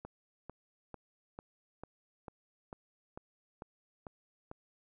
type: click train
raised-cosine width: 1 ms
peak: -30 dBFS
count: 11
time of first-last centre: 0.05-4.514 s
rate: 2.24 Hz
effects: none